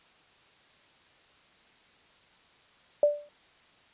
sine tone with exponential decay, 587.3 Hz, D5, in tune, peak -15 dBFS, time 3.03-3.29 s, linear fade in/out 2 ms, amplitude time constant 55 ms, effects white hiss -60 dBFS RMS until 3.93 s + resampled to 8000 Hz

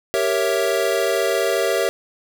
square chord, G diminished seventh, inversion none, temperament equal, 392 / 466.2 / 554.4 / 659.3 Hz, G4 / Bb4 / Db5 / Fb5, 0 / 0 / 0 / 0 cents, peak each -24 dBFS, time 0.14-1.89 s, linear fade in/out 0 ms, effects none

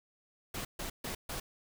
pink noise bursts, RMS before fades -39 dBFS, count 4, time 0.54-1.4 s, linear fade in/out 5 ms, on 110 ms, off 140 ms, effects none

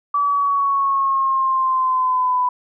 sine exponential sweep, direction down, 1153 to 993 Hz, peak -15 dBFS, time 0.14-2.49 s, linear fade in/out 5 ms, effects none

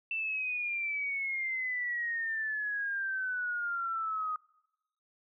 sine exponential sweep, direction down, 2676 to 1244.5 Hz, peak -31 dBFS, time 0.11-4.36 s, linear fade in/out 2 ms, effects noise-tail reverb RT60 1.0 s tail -26 dB re dry

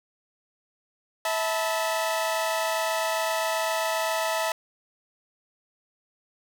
sawtooth chord, E suspended fourth, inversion none, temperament equal with one note detuned, 649.4 / 880 / 987.8 Hz, E5 / A5 / B5, -26 / 0 / 0 cents, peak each -23 / -26 / -29 dBFS, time 1.25-4.52 s, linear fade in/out 2 ms, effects none

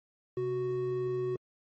triangle tone pair together, 130.81 / 370 Hz, C3 / F#4, 0 / 0 cents, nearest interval octave + tritone, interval 1800 cents, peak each -36 / -28 dBFS, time 0.37-1.36 s, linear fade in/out 2 ms, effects MP3 32 kbps

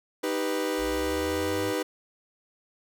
40% pulse chord, Eb augmented, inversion none, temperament equal, 311.1 / 392 / 493.9 Hz, Eb4 / G4 / B4, 0 / 0 / 0 cents, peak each -30 / -31 / -29 dBFS, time 0.23-1.83 s, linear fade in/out 10 ms
sine linear sweep, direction up, 51.91 to 104.8 Hz, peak -36 dBFS, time 0.77-1.74 s, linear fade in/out 50 ms
effects none

